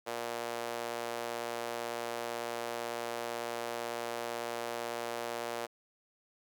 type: tone with high-pass filter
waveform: sawtooth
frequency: 118 Hz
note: A#2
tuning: 22 cents sharp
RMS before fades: -38 dBFS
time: 0.06-5.67 s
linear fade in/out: 20 ms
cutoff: 540 Hz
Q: 1.6
effects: none